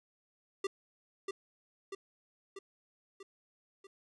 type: tone with echo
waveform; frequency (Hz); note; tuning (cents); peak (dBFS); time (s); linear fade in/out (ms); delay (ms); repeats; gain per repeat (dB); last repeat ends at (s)
square; 392; G4; 0; -32; 0.64-0.67; 5; 640; 5; -4; 3.87
effects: resampled to 22050 Hz + 12-bit